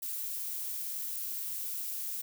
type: noise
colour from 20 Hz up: violet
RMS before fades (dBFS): -37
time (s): 0.02-2.22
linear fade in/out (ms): 10
effects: none